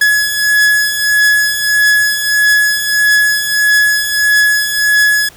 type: beating tone pair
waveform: 45% pulse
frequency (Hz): 1691 / 1692.6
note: G#6 / G#6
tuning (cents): +31 / +32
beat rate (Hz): 1.6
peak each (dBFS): -15 / -10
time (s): 0.01-5.29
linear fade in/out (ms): 5
effects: pink hiss -40 dBFS RMS until 5.36 s